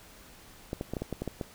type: clicks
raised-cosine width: 2 ms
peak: -19 dBFS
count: 9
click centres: 0.731 / 0.811 / 0.936 / 0.968 / 1.02 / 1.127 / 1.22 / 1.277 / 1.412 s
effects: pink hiss -53 dBFS RMS until 1.54 s